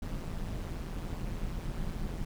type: noise with amplitude modulation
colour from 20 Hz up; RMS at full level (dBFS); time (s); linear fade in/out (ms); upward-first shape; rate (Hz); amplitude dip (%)
brown; -33; 0.02-2.25; 5; sine; 170; 70
effects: none